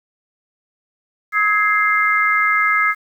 sine chord, Ab major, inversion second, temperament equal with one note detuned, 1275.1 / 1661.2 / 2093 Hz, Eb6 / Ab6 / C7, +42 / 0 / 0 cents, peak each -17 / -19 / -17 dBFS, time 1.32-2.95 s, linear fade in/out 50 ms, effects 8-bit

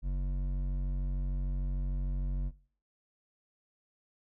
sine tone with hard clipping, 46.64 Hz, F#1, 15 cents sharp, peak -31 dBFS, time 0.02-2.52 s, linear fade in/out 50 ms, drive 9 dB, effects noise-tail reverb RT60 0.5 s tail -21 dB re dry

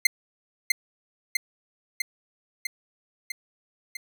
sawtooth tone with echo, 2093 Hz, C7, in tune, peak -10 dBFS, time 0.05-0.07 s, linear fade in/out 5 ms, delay 650 ms, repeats 6, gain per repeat -3 dB, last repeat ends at 3.97 s, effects none

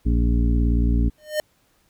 harmonic tone, 58.27 Hz, A#1, in tune, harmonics 1 / 2 / 3 / 4 / 5 / 7, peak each -17 / -26 / -30 / -26 / -28 / -37 dBFS, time 0.05-1.1 s, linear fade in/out 20 ms
square tone with exponential growth, 609 Hz, D#5, 37 cents flat, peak -18 dBFS, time 1.18-1.4 s, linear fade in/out 1 ms, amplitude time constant 47 ms
effects pink hiss -63 dBFS RMS until 1.89 s

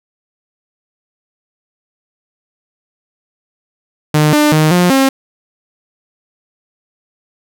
sawtooth tone with pitch steps, 151.8 / 298.7 / 155.1 / 177.9 / 268.7 Hz, D#3 / D4 / D#3 / F3 / C4, -42 / +29 / -5 / +32 / +46 cents, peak -4 dBFS, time 4.14-5.09 s, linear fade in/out 5 ms, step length 190 ms, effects none

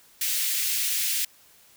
white high-pass noise, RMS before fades -26 dBFS, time 0.21-1.25 s, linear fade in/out 5 ms, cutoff 2000 Hz, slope 24 dB/octave, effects white hiss -56 dBFS RMS until 1.76 s

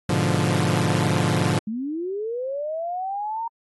sawtooth chord, G# diminished seventh, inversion none, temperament equal, 103.83 / 123.47 / 146.83 / 174.61 Hz, G#2 / B2 / D3 / F3, 0 / 0 / 0 / 0 cents, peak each -21 / -22 / -20 / -20 dBFS, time 0.09-1.59 s, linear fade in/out 5 ms
sine linear sweep, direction up, 206.4 to 932.3 Hz, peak -25 dBFS, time 1.67-3.48 s, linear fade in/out 5 ms
effects AAC 32 kbps

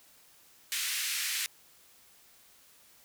pink band-pass noise, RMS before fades -33 dBFS, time 0.72-1.46 s, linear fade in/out 0 ms, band 1900 to 15000 Hz, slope 24 dB/octave, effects white hiss -60 dBFS RMS until 3.04 s

